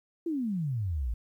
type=exponential sweep; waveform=sine; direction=down; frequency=349.2 to 52.8 Hz; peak=-28 dBFS; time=0.26-1.14 s; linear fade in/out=5 ms; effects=11-bit